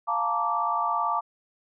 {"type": "chord", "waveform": "sine", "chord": "Bb major seventh", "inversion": "second", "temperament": "just", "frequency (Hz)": [699.2, 874.1, 932.3, 1165.4], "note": ["F5", "A5", "Bb5", "D6"], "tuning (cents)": [2, -12, 0, -14], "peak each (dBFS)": [-31, -30, -30, -26], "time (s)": [0.07, 1.21], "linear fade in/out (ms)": 20, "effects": []}